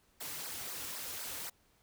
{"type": "noise with flanger", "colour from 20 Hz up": "white", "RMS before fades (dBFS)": -42, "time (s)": [0.2, 1.5], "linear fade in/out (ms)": 10, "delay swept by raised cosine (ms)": [0.29, 5.39], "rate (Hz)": 3.9, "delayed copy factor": -0.85, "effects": ["pink hiss -70 dBFS RMS until 1.82 s"]}